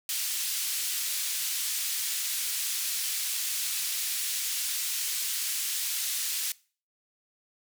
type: band-pass noise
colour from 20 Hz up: white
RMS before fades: -31 dBFS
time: 0.09-6.52 s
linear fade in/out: 2 ms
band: 2600 to 14000 Hz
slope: 12 dB/octave
effects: noise-tail reverb RT60 0.4 s tail -22 dB re dry